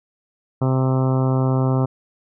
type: harmonic tone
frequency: 130.81 Hz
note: C3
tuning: in tune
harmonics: 1 / 2 / 3 / 4 / 5 / 6 / 7 / 8 / 9 / 10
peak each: -17 / -23 / -27 / -29 / -31 / -33 / -34 / -35 / -36 / -37 dBFS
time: 0.61-1.86 s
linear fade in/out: 10 ms
effects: none